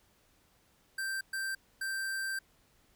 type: tone bursts at uneven times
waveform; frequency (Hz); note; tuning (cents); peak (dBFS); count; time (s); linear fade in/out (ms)
square; 1568; G6; 0; -34; 3; 0.98-1.21 / 1.33-1.55 / 1.81-2.39; 5
effects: pink hiss -68 dBFS RMS until 2.95 s